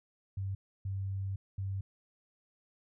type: tone bursts at uneven times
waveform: sine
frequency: 97.1 Hz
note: G2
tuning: 16 cents flat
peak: -33 dBFS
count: 3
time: 0.37-0.55 / 0.85-1.36 / 1.58-1.81 s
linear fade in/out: 5 ms
effects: none